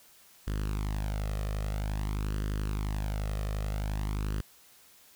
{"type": "tone with flanger", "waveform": "sawtooth", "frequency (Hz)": 51.5, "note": "G#1", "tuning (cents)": -14, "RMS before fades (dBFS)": -32, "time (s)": [0.47, 4.41], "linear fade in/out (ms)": 5, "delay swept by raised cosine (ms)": [0.63, 1.63], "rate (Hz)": 0.5, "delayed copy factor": 0.65, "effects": ["white hiss -58 dBFS RMS until 5.15 s"]}